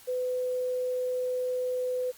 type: tone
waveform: sine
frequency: 503 Hz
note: B4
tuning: 32 cents sharp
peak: -27 dBFS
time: 0.07-2.12 s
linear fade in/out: 20 ms
effects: white hiss -53 dBFS RMS until 2.17 s + Opus 48 kbps